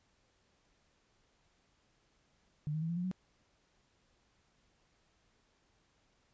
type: tone with pitch steps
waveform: sine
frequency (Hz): 150 / 156.46 / 163.2 / 170.23 / 177.56 / 185.21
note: D3 / D#3 / E3 / F3 / F3 / F#3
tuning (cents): +37 / +10 / -17 / -44 / +29 / +2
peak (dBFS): -33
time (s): 2.67-3.114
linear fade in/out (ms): 0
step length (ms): 74
effects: pink hiss -73 dBFS RMS until 6.33 s + resampled to 16000 Hz